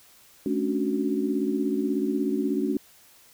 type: chord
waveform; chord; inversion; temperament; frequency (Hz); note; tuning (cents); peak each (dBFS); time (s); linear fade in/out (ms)
sine; D major seventh; second; equal with one note detuned; 215.6 / 277.2 / 293.7 / 370; A3 / C#4 / D4 / F#4; -35 / 0 / 0 / 0; -29 / -27 / -30 / -29; 0.46-2.77; 2
effects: white hiss -55 dBFS RMS until 3.33 s